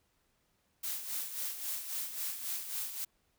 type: noise with tremolo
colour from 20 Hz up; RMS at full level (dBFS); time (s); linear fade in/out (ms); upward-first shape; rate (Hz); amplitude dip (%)
blue; -36; 0.83-3.05; 10; sine; 3.7; 60
effects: pink hiss -75 dBFS RMS until 3.38 s